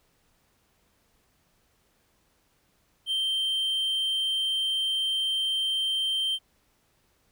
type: tone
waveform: triangle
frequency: 3136 Hz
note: G7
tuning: in tune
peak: -23 dBFS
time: 3.06-6.39 s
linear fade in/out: 50 ms
effects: pink hiss -68 dBFS RMS until 7.31 s